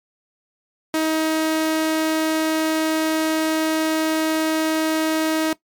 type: tone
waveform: sawtooth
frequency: 316.5 Hz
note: D#4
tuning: 30 cents sharp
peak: -14 dBFS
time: 0.94-5.53 s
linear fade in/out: 2 ms
effects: noise-tail reverb RT60 0.1 s tail -18 dB re dry + MP3 96 kbps